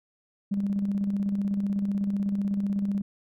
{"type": "tone with tremolo", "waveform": "sine", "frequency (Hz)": 200, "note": "G3", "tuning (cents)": 35, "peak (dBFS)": -22, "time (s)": [0.51, 3.02], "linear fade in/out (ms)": 10, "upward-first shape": "square", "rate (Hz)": 16, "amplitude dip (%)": 40, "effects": ["tanh soft clip ceiling -18 dBFS"]}